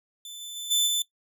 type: tone with level steps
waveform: sawtooth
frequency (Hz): 3522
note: A7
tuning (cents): +1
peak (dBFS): -35 / -33 / -30 / -17 / -20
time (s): 0.25-1.02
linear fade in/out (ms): 2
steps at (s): 0.4 / 0.55 / 0.7 / 0.86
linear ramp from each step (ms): 20
effects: noise-tail reverb RT60 0.1 s tail -18 dB re dry